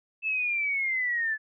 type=linear sweep; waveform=sine; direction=down; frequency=2637 to 1721 Hz; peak=-25 dBFS; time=0.22-1.38 s; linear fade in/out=50 ms; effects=none

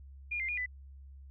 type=tone with pitch steps; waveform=sine; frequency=2422 / 2094 / 2435 / 1995 Hz; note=D#7 / C7 / D#7 / B6; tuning=-47 / +1 / -38 / +17 cents; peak=-32 dBFS; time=0.31-0.662 s; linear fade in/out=10 ms; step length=88 ms; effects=added 68 Hz sine -48 dBFS peak until 1.3 s

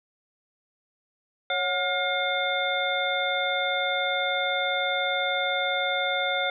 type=tone cluster; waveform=sine; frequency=553 / 733 / 1420 / 2134 / 3565 Hz; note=C#5 / F#5 / F6 / C7 / A7; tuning=-4 / -16 / +28 / +34 / +22 cents; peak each=-30 dBFS; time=1.5-6.5 s; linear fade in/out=2 ms; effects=none

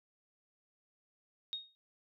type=tone with exponential decay; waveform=sine; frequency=3729 Hz; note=A#7; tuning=in tune; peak=-33 dBFS; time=1.53-1.75 s; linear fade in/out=0 ms; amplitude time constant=46 ms; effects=none

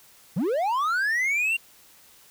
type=linear sweep; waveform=triangle; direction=up; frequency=140 to 2800 Hz; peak=-20 dBFS; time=0.36-1.57 s; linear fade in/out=10 ms; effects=white hiss -54 dBFS RMS until 2.3 s

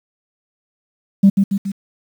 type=tone with echo; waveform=sine; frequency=196.9 Hz; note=G3; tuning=8 cents sharp; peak=-4 dBFS; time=1.23-1.3 s; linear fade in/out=10 ms; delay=140 ms; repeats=3; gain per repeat=-5 dB; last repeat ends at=1.72 s; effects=tanh soft clip ceiling -2 dBFS + 7-bit

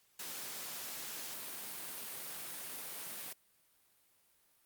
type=high-pass noise; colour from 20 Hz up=white; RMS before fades=-44 dBFS; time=0.19-3.33 s; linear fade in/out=5 ms; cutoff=130 Hz; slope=24 dB/octave; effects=white hiss -71 dBFS RMS until 4.65 s + Opus 48 kbps

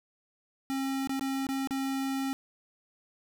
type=tone with dropouts; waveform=square; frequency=269.4 Hz; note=C#4; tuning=49 cents flat; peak=-30 dBFS; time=0.7-2.33 s; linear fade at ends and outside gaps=0 ms; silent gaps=1.073-1.094 / 1.195-1.21 / 1.468-1.489 / 1.673-1.708 s; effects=none

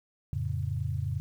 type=chord; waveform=sine; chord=F augmented; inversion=none; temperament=equal; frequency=87.31 / 110 / 138.59 Hz; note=F2 / A2 / C#3; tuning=0 / 0 / 0 cents; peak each=-33 dBFS; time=0.33-1.2 s; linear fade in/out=0 ms; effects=10-bit

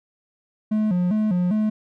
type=tone with vibrato; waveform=triangle; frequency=195.8 Hz; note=G3; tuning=2 cents flat; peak=-16 dBFS; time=0.71-1.7 s; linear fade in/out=10 ms; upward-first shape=square; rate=2.5 Hz; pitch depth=160 cents each way; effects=none

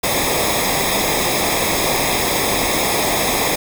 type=noise with comb filter; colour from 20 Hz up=pink; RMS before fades=-18 dBFS; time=0.03-3.56 s; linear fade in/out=10 ms; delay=0.68 ms; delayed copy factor=-0.75; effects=none

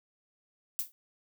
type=noise with exponential decay; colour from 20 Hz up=violet; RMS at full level=-28 dBFS; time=0.79-0.92 s; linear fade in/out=0 ms; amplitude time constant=28 ms; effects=none

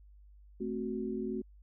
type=chord; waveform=sine; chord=F# diminished; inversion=first; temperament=equal; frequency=220 / 261.6 / 370 Hz; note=A3 / C4 / F#4; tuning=0 / 0 / 0 cents; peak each=-37 / -39 / -37 dBFS; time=0.6-1.42 s; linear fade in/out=10 ms; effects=added 50 Hz sine -54 dBFS peak until 1.62 s

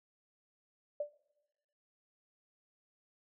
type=tone with exponential decay; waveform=sine; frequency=587.3 Hz; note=D5; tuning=in tune; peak=-30 dBFS; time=1-1.14 s; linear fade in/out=5 ms; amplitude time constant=30 ms; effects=noise-tail reverb RT60 1.0 s tail -21 dB re dry

